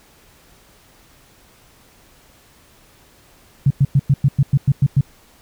sine tone bursts, 138.2 Hz, C#3, 5 cents flat, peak -9 dBFS, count 10, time 3.66-5.01 s, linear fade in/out 5 ms, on 45 ms, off 100 ms, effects pink hiss -51 dBFS RMS until 5.41 s

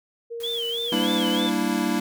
sine tone with pitch glide, 466.2 to 505.5 Hz, A#4 to B4, 0 to +40 cents, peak -30 dBFS, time 0.3-1.48 s, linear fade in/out 20 ms, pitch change +140 cents, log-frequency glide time 0.85-1.01 s
white noise, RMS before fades -43 dBFS, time 0.4-1.41 s, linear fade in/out 2 ms
sine tone with vibrato, 3255 Hz, G#7, 36 cents flat, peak -26 dBFS, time 0.43-1.5 s, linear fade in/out 10 ms, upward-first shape sine, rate 3.2 Hz, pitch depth 160 cents each way
square chord, E half-diminished seventh, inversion first, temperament equal, 196 / 233.1 / 293.7 / 329.6 Hz, G3 / Bb3 / D4 / E4, 0 / 0 / 0 / 0 cents, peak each -29 / -27 / -28 / -28 dBFS, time 0.92-2 s, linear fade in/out 5 ms
effects none

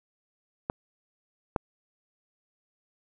clicks, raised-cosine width 1 ms, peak -14 / -11 dBFS, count 2, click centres 0.699 / 1.562 s, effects none

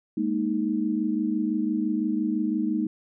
sine chord, Ab suspended second, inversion none, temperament just, 207.7 / 233.6 / 311.5 Hz, Ab3 / Bb3 / Eb4, 0 / +4 / +2 cents, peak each -28 / -28 / -26 dBFS, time 0.17-2.87 s, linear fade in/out 5 ms, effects none

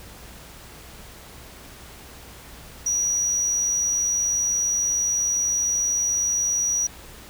triangle tone, 5800 Hz, F#8, 35 cents flat, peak -19 dBFS, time 2.86-6.87 s, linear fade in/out 5 ms, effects added 60 Hz sine -48 dBFS peak until 7.29 s + pink hiss -44 dBFS RMS until 7.29 s

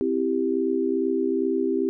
sine chord, C major, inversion none, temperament equal, 261.6 / 329.6 / 392 Hz, C4 / E4 / G4, 0 / 0 / 0 cents, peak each -26 / -26 / -24 dBFS, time 0.01-1.89 s, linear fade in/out 0 ms, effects none

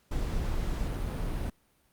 brown noise, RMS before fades -31 dBFS, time 0.11-1.5 s, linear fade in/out 5 ms, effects pink hiss -68 dBFS RMS until 1.92 s + Opus 48 kbps

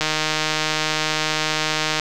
click train, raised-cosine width 0.2 ms, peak -3 dBFS, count 309, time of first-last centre 0.01-1.997 s, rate 155 Hz, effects none

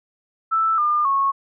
sine tone with pitch steps, 1321 / 1204.4 / 1098.1 Hz, E6 / D6 / C#6, +3 / +43 / -17 cents, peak -16 dBFS, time 0.51-1.32 s, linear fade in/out 20 ms, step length 270 ms, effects none

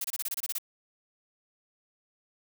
blue noise bursts, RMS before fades -32 dBFS, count 10, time 0.01-0.584 s, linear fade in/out 5 ms, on 34 ms, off 26 ms, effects none

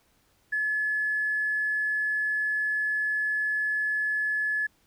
triangle tone with tanh clipping, 1713 Hz, A6, 47 cents flat, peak -24 dBFS, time 0.52-4.67 s, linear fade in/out 10 ms, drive 2 dB, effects pink hiss -66 dBFS RMS until 4.86 s

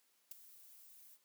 violet noise with ADSR envelope, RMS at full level -44 dBFS, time 0.31-1.18 s, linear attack 4 ms, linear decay 13 ms, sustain -16 dB, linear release 42 ms, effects white hiss -75 dBFS RMS until 1.24 s + high-pass 200 Hz 12 dB/octave

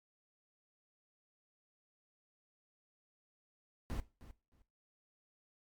brown noise with echo, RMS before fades -38 dBFS, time 3.9-4 s, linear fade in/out 0 ms, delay 310 ms, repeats 2, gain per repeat -15 dB, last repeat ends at 4.62 s, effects noise-tail reverb RT60 0.3 s tail -17 dB re dry + MP3 96 kbps

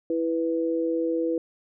sine tone pair together, 329.9 / 493.6 Hz, E4 / B4, +1 / -1 cents, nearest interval perfect fifth, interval 698 cents, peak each -25 / -26 dBFS, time 0.1-1.38 s, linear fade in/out 2 ms, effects none

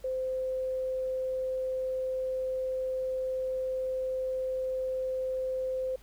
sine tone, 518 Hz, C5, 17 cents flat, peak -29 dBFS, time 0.04-5.96 s, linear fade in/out 5 ms, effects added 48 Hz sine -53 dBFS peak until 6.02 s + pink hiss -60 dBFS RMS until 6.02 s

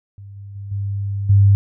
sine tone with level steps, 99.8 Hz, G2, 32 cents sharp, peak -34 / -32 / -28 / -20 / -8 dBFS, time 0.18-1.55 s, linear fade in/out 0 ms, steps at 0.36 / 0.55 / 0.71 / 1.29 s, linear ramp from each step 10 ms, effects none

